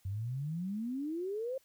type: exponential sweep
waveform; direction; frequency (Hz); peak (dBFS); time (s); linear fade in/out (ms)
sine; up; 92.5 to 543; -34; 0.05-1.58; 5
effects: white hiss -69 dBFS RMS until 1.64 s